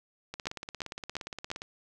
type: two click trains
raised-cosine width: 0.2 ms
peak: -15 / -21 dBFS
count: 4 / 23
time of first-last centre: 0.47-1.515 / 0.34-1.619 s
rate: 2.87 / 17.2 Hz
effects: none